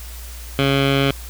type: tone with low-pass filter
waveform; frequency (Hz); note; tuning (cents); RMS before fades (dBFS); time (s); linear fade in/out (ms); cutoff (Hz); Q
15% pulse; 137.9; C#3; -9; -17; 0.59-1.11; 0; 3100; 3.2
effects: added 59 Hz sine -32 dBFS peak until 1.29 s + white hiss -39 dBFS RMS until 1.29 s